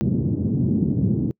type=band-pass noise; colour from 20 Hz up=pink; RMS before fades=-21 dBFS; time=0.01-1.31 s; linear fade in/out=0 ms; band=110 to 290 Hz; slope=24 dB/octave; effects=noise-tail reverb RT60 0.1 s tail -25 dB re dry